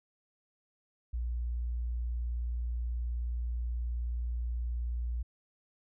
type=tone; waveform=sine; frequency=59.4 Hz; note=A#1; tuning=33 cents sharp; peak=-31 dBFS; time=1.13-5.23 s; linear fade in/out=10 ms; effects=none